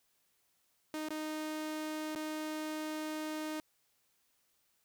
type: tone with dropouts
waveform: sawtooth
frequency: 309.3 Hz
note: D#4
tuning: 10 cents flat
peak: -33 dBFS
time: 0.94-3.6 s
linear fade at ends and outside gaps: 1 ms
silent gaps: 1.087-1.105 / 2.151-2.158 s
effects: white hiss -75 dBFS RMS until 4.84 s